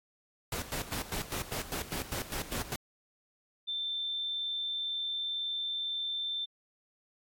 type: noise with tremolo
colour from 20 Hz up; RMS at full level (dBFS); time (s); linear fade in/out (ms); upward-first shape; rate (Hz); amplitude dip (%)
pink; -35; 0.52-2.76; 2; square; 5; 75
type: tone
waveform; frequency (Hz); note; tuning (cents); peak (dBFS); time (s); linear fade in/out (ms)
sine; 3559; A7; +19; -32; 3.67-6.46; 20
effects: AAC 64 kbps